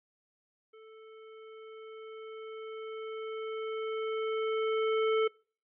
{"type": "tone with level ramp", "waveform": "square", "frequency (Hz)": 440, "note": "A4", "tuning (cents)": 0, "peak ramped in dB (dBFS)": [-52, -25], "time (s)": [0.73, 5.28], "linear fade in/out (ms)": 10, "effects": ["noise-tail reverb RT60 0.4 s tail -25 dB re dry", "resampled to 8000 Hz"]}